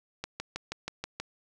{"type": "click train", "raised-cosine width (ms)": 0.2, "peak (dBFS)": -17, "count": 7, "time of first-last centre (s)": [0.24, 1.2], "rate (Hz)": 6.25, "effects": []}